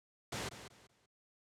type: noise with echo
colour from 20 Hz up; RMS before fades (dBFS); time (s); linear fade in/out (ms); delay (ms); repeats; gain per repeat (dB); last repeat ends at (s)
pink; -39; 0.32-0.49; 5; 190; 3; -11; 1.06
effects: high-pass 100 Hz 12 dB/octave + low-pass 8000 Hz 12 dB/octave